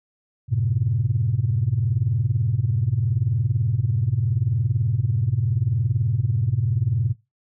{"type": "chord", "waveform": "sine", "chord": "F# diminished", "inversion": "none", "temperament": "equal", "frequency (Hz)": [92.5, 110, 130.81], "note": ["F#2", "A2", "C3"], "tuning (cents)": [0, 0, 0], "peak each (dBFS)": [-27, -21, -22], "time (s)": [0.48, 7.15], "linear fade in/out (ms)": 50, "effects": ["noise-tail reverb RT60 0.2 s tail -17 dB re dry", "tanh soft clip ceiling -10 dBFS"]}